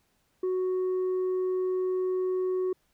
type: tone with tanh clipping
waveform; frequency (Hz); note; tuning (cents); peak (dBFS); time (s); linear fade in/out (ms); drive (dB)
sine; 370; F#4; 0; -26; 0.43-2.73; 5; 2
effects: pink hiss -71 dBFS RMS until 2.93 s